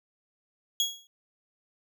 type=tone with exponential decay; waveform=30% pulse; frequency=3322 Hz; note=G#7; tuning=in tune; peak=-18 dBFS; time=0.8-1.07 s; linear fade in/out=1 ms; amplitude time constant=57 ms; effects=none